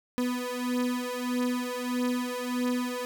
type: beating tone pair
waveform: 35% pulse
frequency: 247.1 / 248.7 Hz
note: B3 / B3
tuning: +1 / +12 cents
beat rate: 1.6 Hz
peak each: -29 dBFS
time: 0.18-3.05 s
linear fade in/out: 0 ms
effects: none